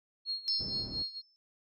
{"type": "tone with tremolo", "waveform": "sine", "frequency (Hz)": 4277, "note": "C8", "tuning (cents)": 37, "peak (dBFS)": -31, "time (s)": [0.25, 1.22], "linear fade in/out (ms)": 50, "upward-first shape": "sine", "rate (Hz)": 4.3, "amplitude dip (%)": 85}
{"type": "tone with exponential decay", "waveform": "sine", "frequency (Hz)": 5274, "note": "E8", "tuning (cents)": 0, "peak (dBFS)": -28, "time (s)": [0.48, 1.36], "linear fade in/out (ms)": 0, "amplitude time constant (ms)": 190}
{"type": "low-pass noise", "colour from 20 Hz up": "white", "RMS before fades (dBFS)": -44, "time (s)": [0.59, 1.03], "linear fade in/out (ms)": 20, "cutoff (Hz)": 250, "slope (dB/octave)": 12}
{"effects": []}